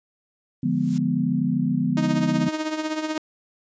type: noise with exponential growth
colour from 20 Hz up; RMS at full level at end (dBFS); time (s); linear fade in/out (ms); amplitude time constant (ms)
blue; -34; 0.62-0.98; 0; 78
type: chord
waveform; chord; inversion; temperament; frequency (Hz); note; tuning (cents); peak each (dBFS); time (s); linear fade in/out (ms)
sine; D diminished seventh; none; equal; 146.83 / 174.61 / 207.7 / 246.9; D3 / F3 / Ab3 / Cb4; 0 / 0 / 0 / 0; -27 / -25 / -27 / -23; 0.63-2.49; 5
type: tone with tremolo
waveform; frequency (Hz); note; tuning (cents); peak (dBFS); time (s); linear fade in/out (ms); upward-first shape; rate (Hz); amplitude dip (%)
sawtooth; 311.1; D#4; 0; -18; 1.97-3.18; 2; triangle; 16; 70
effects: resampled to 16000 Hz